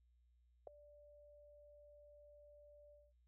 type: tone with ADSR envelope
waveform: sine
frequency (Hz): 587.3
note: D5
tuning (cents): 0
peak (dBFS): -40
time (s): 0.67-3.13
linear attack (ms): 3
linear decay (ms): 3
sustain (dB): -21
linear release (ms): 210
effects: added 60 Hz sine -70 dBFS peak until 3.27 s